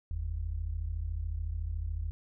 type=tone pair together; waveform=sine; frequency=46.66 / 80.5 Hz; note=F#1 / E2; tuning=+15 / -41 cents; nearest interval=major sixth; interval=944 cents; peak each=-35 / -34 dBFS; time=0.11-2.11 s; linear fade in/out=0 ms; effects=none